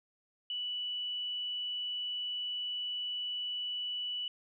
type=tone; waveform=sine; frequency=2960 Hz; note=F#7; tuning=in tune; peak=-34 dBFS; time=0.5-4.28 s; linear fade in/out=2 ms; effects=none